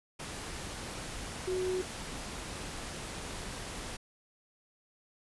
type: tone in noise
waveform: sine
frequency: 370 Hz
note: F#4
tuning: in tune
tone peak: -30 dBFS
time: 1.47-1.82 s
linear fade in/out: 10 ms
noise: pink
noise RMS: -41 dBFS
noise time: 0.19-3.97 s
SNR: +8 dB
effects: resampled to 24000 Hz